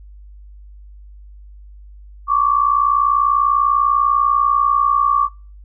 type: tone pair together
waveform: sine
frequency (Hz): 1109.9 / 1170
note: C#6 / D6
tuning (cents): +2 / -7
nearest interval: minor second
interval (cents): 91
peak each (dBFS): -15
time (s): 2.27-5.29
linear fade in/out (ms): 50
effects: noise-tail reverb RT60 0.4 s tail -26 dB re dry + added 50 Hz sine -37 dBFS peak until 5.64 s